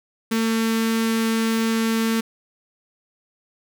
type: tone with notch filter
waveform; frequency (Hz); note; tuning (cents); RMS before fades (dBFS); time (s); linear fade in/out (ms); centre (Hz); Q
sawtooth; 225.2; A3; +40; -21; 0.31-2.21; 10; 700; 1.2
effects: none